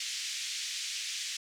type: band-pass noise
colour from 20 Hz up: white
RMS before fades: -37 dBFS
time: 0-1.37 s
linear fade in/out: 5 ms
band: 2200 to 6700 Hz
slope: 24 dB/octave
effects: none